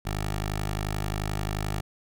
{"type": "tone with notch filter", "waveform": "10% pulse", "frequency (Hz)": 51.4, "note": "G#1", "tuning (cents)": -17, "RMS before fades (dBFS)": -30, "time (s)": [0.05, 1.81], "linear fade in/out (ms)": 10, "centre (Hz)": 250, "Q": 1.2, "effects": []}